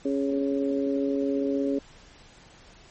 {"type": "harmonic tone", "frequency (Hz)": 138.59, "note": "C#3", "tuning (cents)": 0, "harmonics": [2, 3, 4], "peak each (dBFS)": [-25, -29, -31], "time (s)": [0.05, 1.79], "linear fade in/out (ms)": 5, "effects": ["pink hiss -52 dBFS RMS until 2.9 s", "MP3 32 kbps"]}